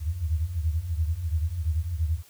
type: tone cluster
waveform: sine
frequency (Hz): 76.2 / 79.1 / 88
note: D#2 / D#2 / F2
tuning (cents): -36 / +29 / +14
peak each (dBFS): -29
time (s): 0-2.23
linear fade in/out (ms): 50
effects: white hiss -55 dBFS RMS until 2.29 s